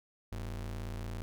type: ring-modulated tone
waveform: square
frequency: 71.2 Hz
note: C#2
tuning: 47 cents sharp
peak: -35 dBFS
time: 0.32-1.22 s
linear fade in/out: 0 ms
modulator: 28.6 Hz
effects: none